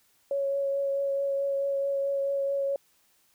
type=tone with vibrato; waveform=sine; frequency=554.4 Hz; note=C#5; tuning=in tune; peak=-25 dBFS; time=0.31-2.76 s; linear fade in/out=2 ms; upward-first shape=triangle; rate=4.6 Hz; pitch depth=14 cents each way; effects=white hiss -66 dBFS RMS until 3.34 s